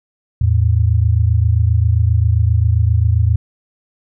sine tone pair together, 82.26 / 109.8 Hz, E2 / A2, -3 / -3 cents, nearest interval perfect fourth, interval 500 cents, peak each -13 dBFS, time 0.41-3.36 s, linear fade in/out 5 ms, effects none

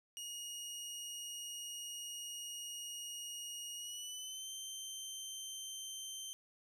20% pulse tone with pitch glide, 2875 to 3117 Hz, F7 to G7, +50 to -11 cents, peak -38 dBFS, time 0.17-6.33 s, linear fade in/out 0 ms, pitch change +139 cents, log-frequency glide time 3.76-4.5 s, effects none

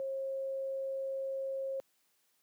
sine tone, 538 Hz, C5, 48 cents sharp, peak -34 dBFS, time 0-1.8 s, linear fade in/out 0 ms, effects white hiss -74 dBFS RMS until 2.42 s + high-pass 150 Hz 12 dB/octave

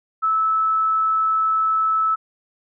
sine tone, 1306 Hz, E6, 17 cents flat, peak -16 dBFS, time 0.22-2.16 s, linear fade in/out 20 ms, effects none

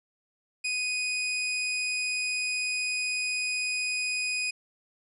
sawtooth tone, 2489 Hz, D#7, in tune, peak -24 dBFS, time 0.64-4.51 s, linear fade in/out 10 ms, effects resampled to 24000 Hz

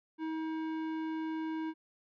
sine tone with tanh clipping, 318.4 Hz, D#4, 40 cents sharp, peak -36 dBFS, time 0.18-1.74 s, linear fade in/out 50 ms, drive 15 dB, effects none

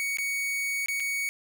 45% pulse tone with dropouts, 2235 Hz, C#7, 14 cents sharp, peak -27 dBFS, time 0-1.29 s, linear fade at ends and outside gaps 0 ms, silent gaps 0.171-0.185 / 0.86-0.884 / 0.999-1.003 s, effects none

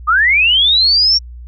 sine linear sweep, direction up, 1179 to 5588 Hz, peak -8 dBFS, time 0.07-1.19 s, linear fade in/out 20 ms, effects added 60 Hz sine -29 dBFS peak until 1.47 s

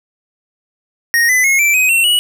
square tone with pitch steps, 1864.7 / 2010 / 2167 / 2336 / 2518 / 2714 / 2926 Hz, A#6 / B6 / C#7 / D7 / D#7 / E7 / F#7, 0 / +30 / -40 / -10 / +20 / +50 / -20 cents, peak -10 dBFS, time 1.14-2.19 s, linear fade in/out 0 ms, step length 150 ms, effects none

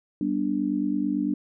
sine chord, G major, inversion none, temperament just, 196 / 245 / 294 Hz, G3 / B3 / D4, 0 / -14 / +2 cents, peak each -29 / -29 / -25 dBFS, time 0.21-1.34 s, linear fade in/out 2 ms, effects none

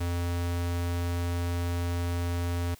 square tone, 86.8 Hz, F2, 10 cents flat, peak -28 dBFS, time 0-2.75 s, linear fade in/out 10 ms, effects white hiss -55 dBFS RMS until 2.79 s

